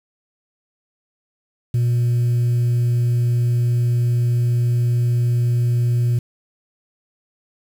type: tone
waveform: sine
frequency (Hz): 120.4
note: B2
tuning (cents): -44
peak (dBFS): -12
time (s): 1.74-6.19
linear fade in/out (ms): 5
effects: tanh soft clip ceiling -14 dBFS + 7-bit